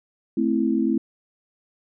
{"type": "chord", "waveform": "sine", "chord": "A minor", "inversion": "none", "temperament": "equal", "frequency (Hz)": [220, 261.6, 329.6], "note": ["A3", "C4", "E4"], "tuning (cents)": [0, 0, 0], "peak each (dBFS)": -23, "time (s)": [0.37, 0.98], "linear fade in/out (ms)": 5, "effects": []}